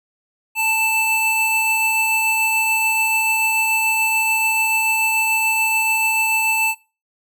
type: tone pair together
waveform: square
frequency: 884.3 / 2646 Hz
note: A5 / E7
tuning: +8 / +6 cents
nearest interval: octave + perfect fifth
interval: 1898 cents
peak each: -24 / -18 dBFS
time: 0.55-6.75 s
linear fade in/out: 50 ms
effects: noise-tail reverb RT60 0.3 s tail -19 dB re dry